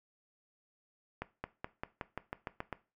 accelerating click train, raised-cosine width 0.5 ms, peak -22 dBFS, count 10, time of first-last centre 1.22-2.727 s, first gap 220 ms, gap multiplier 0.93, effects noise-tail reverb RT60 0.3 s tail -17 dB re dry

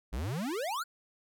square exponential sweep, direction up, 51 to 1525 Hz, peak -33 dBFS, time 0.12-0.84 s, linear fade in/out 20 ms, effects none

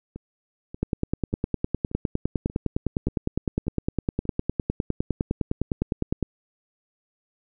two click trains, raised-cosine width 3 ms, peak -10 / -23 dBFS, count 54 / 8, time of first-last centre 0.83-6.227 / 0.16-4.254 s, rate 9.82 / 1.71 Hz, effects none

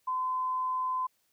sine tone, 1023 Hz, C6, 39 cents flat, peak -28 dBFS, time 0.07-1.07 s, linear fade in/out 10 ms, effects white hiss -73 dBFS RMS until 1.32 s

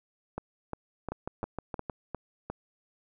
two click trains, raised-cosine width 1 ms, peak -20 / -20 dBFS, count 7 / 6, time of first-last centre 0.38-2.5 / 1.12-1.898 s, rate 2.83 / 6.43 Hz, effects none

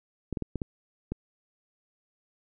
clicks, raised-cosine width 3 ms, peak -18 dBFS, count 6, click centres 0.327 / 0.372 / 0.423 / 0.557 / 0.618 / 1.12 s, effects none

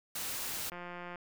white noise, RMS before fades -38 dBFS, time 0.15-0.7 s, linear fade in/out 5 ms
click train, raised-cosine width 0.5 ms, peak -29 dBFS, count 78, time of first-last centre 0.72-1.157 s, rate 176 Hz
effects none

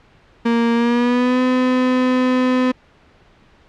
35% pulse tone with pitch glide, 233.1 to 254.2 Hz, A#3 to C4, 0 to -50 cents, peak -12 dBFS, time 0.45-2.72 s, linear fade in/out 10 ms, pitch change +150 cents, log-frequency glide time 0.74-1.41 s, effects pink hiss -51 dBFS RMS until 3.68 s + low-pass 3000 Hz 12 dB/octave

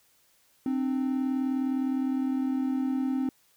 triangle tone pair together, 262 / 301.6 Hz, C4 / D4, +2 / +46 cents, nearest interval major second, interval 244 cents, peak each -24 / -31 dBFS, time 0.66-3.29 s, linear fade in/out 2 ms, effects white hiss -65 dBFS RMS until 3.56 s

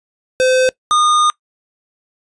square tone pair in turn, 514 / 1222.5 Hz, C5 / D#6, -31 / -31 cents, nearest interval octave + minor third, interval 1500 cents, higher second, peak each -11 dBFS, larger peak neither, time 0.4-0.69 / 0.91-1.3 s, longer second, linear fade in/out 0 ms, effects noise-tail reverb RT60 0.1 s tail -22 dB re dry + resampled to 22050 Hz

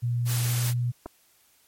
sine tone with pitch glide, 120 to 121.6 Hz, B2 to B2, -49 to -26 cents, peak -23 dBFS, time 0.02-0.92 s, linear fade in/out 20 ms, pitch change +23 cents, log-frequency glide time 0.22-0.66 s
white noise, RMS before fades -32 dBFS, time 0.25-0.74 s, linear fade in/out 50 ms
clicks, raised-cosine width 1 ms, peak -23 dBFS, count 2, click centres 1.059 / 1.062 s
effects white hiss -62 dBFS RMS until 1.67 s + MP3 64 kbps

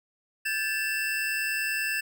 square tone cluster, 1590 / 1740 / 2680 Hz, G6 / A6 / E7, +24 / -20 / +28 cents, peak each -35 / -31 / -31 dBFS, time 0.45-2.01 s, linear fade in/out 10 ms, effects none

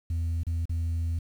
sine tone with dropouts, 83.1 Hz, E2, 15 cents sharp, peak -23 dBFS, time 0.1-1.19 s, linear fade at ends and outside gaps 5 ms, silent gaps 0.434-0.467 / 0.655-0.694 s, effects tanh soft clip ceiling -25 dBFS + 9-bit

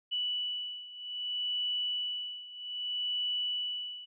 sine beating tone pair, 2960 / 2960.63 Hz, F#7 / F#7, 0 / 0 cents, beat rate 0.63 Hz, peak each -34 / -37 dBFS, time 0.11-4.06 s, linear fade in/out 20 ms, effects none

